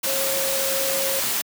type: tone in noise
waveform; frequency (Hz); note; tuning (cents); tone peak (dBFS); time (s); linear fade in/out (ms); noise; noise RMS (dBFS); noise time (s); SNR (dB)
sine; 541; C#5; -42; -26; 0.06-1.2; 10; white; -24; 0.03-1.42; -5
effects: high-pass 150 Hz 12 dB/octave